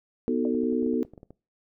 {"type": "chord", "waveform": "sine", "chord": "B dominant seventh", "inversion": "none", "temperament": "just", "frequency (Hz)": [246.9, 308.7, 370.4, 444.5], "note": ["B3", "D#4", "F#4", "A4"], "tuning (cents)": [0, -14, 2, 18], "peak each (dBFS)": [-26, -30, -30, -28], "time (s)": [0.28, 1.03], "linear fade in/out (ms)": 0}
{"type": "tone with exponential decay", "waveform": "sine", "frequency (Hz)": 587.3, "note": "D5", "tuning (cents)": 0, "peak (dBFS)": -31, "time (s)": [0.45, 0.57], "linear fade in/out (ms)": 1, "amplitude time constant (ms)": 24}
{"type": "clicks", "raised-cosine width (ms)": 2, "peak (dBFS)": -32, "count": 11, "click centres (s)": [0.547, 0.635, 0.726, 0.826, 0.865, 0.936, 1.05, 1.136, 1.178, 1.231, 1.306]}
{"effects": ["noise-tail reverb RT60 0.3 s tail -21 dB re dry"]}